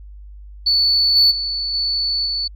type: tone with level steps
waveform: sine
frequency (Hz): 4464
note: C#8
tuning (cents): +11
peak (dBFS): -12 / -8 / -20 / -17 / -19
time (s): 0.66-2.48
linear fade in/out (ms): 10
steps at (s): 1.15 / 1.3 / 1.73 / 2.25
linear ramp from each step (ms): 20
effects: tanh soft clip ceiling -6 dBFS + added 50 Hz sine -35 dBFS peak until 2.55 s